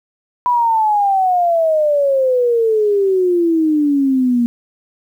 sine exponential sweep, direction down, 993 to 235 Hz, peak -11 dBFS, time 0.46-4.46 s, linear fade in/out 0 ms, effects 8-bit

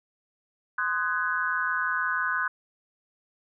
sine chord, Ab dominant seventh, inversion first, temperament just, 1038.3 / 1245.9 / 1495.1 / 1661.2 Hz, C6 / Eb6 / Gb6 / Ab6, -14 / +2 / +18 / 0 cents, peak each -32 / -32 / -27 / -32 dBFS, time 0.78-2.48 s, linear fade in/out 5 ms, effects none

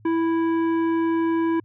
triangle tone with hard clipping, 329.6 Hz, E4, in tune, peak -21 dBFS, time 0.05-1.6 s, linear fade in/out 5 ms, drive 17 dB, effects added 107 Hz sine -49 dBFS peak until 1.64 s + low-pass 2000 Hz 12 dB/octave

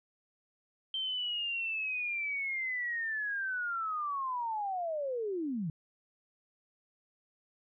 sine linear sweep, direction down, 3136 to 146.83 Hz, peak -32 dBFS, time 0.94-5.7 s, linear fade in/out 2 ms, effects none

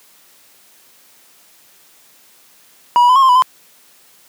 triangle tone with pitch steps, 967 / 973 / 1010 / 1085 / 1051 / 990 / 1027 Hz, B5 / B5 / B5 / C#6 / C6 / B5 / C6, -37 / -26 / +39 / -37 / +7 / +4 / -33 cents, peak -5 dBFS, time 2.96-3.422 s, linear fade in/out 0 ms, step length 66 ms, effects white hiss -49 dBFS RMS until 4.28 s + high-pass 150 Hz 12 dB/octave

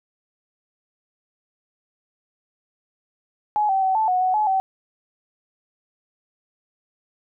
sine tone with pitch steps, 842 / 771 / 760 / 876 / 734 / 743 / 851 / 766 Hz, G#5 / G5 / F#5 / A5 / F#5 / F#5 / G#5 / G5, +24 / -29 / +46 / -8 / -14 / +7 / +42 / -40 cents, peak -17 dBFS, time 3.56-4.6 s, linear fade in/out 0 ms, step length 130 ms, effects none

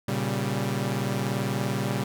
sawtooth chord, G diminished, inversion first, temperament equal with one note detuned, 118.37 / 138.59 / 196 Hz, Bb2 / Db3 / G3, +27 / 0 / 0 cents, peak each -26 dBFS, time 0.08-2.04 s, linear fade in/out 5 ms, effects none

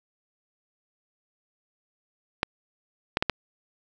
clicks, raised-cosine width 0.3 ms, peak -6 dBFS, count 4, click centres 2.431 / 3.171 / 3.225 / 3.297 s, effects none

